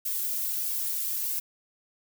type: noise with flanger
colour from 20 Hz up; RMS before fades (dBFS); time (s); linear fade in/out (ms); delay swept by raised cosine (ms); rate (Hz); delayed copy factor
violet; -30; 0.05-1.4; 10; 1.8 to 2.9; 1.5; +1
effects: none